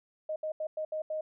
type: tone bursts at uneven times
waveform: sine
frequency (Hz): 622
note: D#5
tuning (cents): -1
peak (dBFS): -31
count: 6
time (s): 0.29-0.36 / 0.43-0.52 / 0.6-0.67 / 0.77-0.85 / 0.92-1.02 / 1.1-1.21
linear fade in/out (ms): 5
effects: none